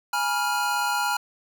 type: chord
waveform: square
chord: F diminished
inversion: first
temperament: equal with one note detuned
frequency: 830.6 / 968 / 1396.9 Hz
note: Ab5 / Cb6 / F6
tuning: 0 / -35 / 0 cents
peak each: -28 / -29 / -27 dBFS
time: 0.13-1.17 s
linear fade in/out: 5 ms
effects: none